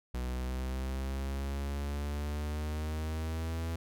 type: exponential sweep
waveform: 45% pulse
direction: up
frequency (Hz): 61.74 to 83.2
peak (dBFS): -33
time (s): 0.14-3.76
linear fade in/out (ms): 5
effects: none